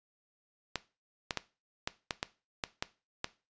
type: clicks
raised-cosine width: 0.2 ms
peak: -14 dBFS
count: 9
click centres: 0.757 / 1.308 / 1.373 / 1.875 / 2.108 / 2.229 / 2.638 / 2.825 / 3.244 s
effects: noise-tail reverb RT60 0.3 s tail -17 dB re dry + resampled to 16000 Hz